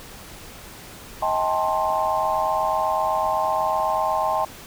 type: chord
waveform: sine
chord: A half-diminished seventh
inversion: second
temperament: just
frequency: 633.6 / 792 / 880 / 1056 Hz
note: Eb5 / G5 / A5 / C6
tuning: +31 / +18 / 0 / +16 cents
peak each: -25 dBFS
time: 1.22-4.45 s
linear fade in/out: 5 ms
effects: pink hiss -41 dBFS RMS until 4.66 s